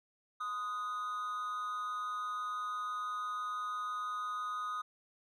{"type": "tone with amplitude modulation", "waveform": "triangle", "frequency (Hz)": 1244, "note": "D#6", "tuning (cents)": -1, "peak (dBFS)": -31, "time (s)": [0.4, 4.82], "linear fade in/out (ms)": 10, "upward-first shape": "sine", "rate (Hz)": 218, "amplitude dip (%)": 60, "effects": []}